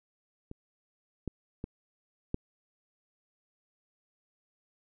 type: clicks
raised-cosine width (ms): 3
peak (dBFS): -29 / -21 / -23 / -17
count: 4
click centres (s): 0.514 / 1.277 / 1.641 / 2.344
effects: none